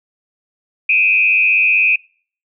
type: tone with frequency modulation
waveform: sine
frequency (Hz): 2499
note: D#7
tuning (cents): +7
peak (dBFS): -10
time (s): 0.89-1.96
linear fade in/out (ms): 5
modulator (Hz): 95.8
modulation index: 1.2
effects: noise-tail reverb RT60 0.5 s tail -25 dB re dry